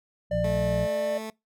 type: harmonic tone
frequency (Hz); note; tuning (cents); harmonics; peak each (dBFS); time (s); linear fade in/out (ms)
58.5; A#1; +7; 1 / 2 / 3; -33 / -31 / -29; 0.3-0.88; 50
type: tone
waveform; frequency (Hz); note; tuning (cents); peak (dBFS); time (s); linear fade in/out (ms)
triangle; 596; D5; +25; -23; 0.31-1.18; 5
type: tone with pitch glide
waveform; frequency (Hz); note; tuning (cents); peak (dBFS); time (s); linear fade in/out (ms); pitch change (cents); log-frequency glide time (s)
15% pulse; 216.8 to 219.4; A3 to A3; -25 to -5; -27; 0.44-1.3; 2; +20; 0.8-1.1
effects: noise-tail reverb RT60 0.2 s tail -24 dB re dry